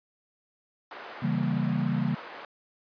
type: band-pass noise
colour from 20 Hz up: white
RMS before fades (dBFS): -43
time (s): 0.91-2.45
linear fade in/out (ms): 2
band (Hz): 440 to 1400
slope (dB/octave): 12
type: chord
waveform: sine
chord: C# diminished seventh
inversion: none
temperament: equal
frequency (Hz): 138.59 / 164.81 / 196 / 233.1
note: C#3 / E3 / G3 / Bb3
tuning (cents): 0 / 0 / 0 / 0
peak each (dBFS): -30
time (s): 1.22-2.15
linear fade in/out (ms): 10
effects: resampled to 11025 Hz